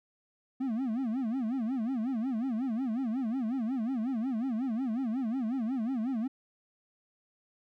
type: tone with vibrato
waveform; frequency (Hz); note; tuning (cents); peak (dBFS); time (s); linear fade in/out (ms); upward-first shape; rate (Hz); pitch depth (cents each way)
triangle; 242.3; B3; -33; -27; 0.6-6.28; 10; sine; 5.5; 210
effects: none